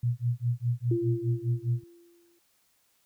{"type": "tone with tremolo", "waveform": "sine", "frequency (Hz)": 120.5, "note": "B2", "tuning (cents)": -42, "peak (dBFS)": -22, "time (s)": [0.03, 1.84], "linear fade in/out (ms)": 5, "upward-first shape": "sine", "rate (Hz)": 4.9, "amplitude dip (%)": 100}
{"type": "tone with exponential decay", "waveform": "sine", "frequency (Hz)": 343.7, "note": "F4", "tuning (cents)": -28, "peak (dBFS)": -24, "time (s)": [0.91, 2.39], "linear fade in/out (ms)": 5, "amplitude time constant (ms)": 320}
{"effects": ["white hiss -69 dBFS RMS until 3.05 s"]}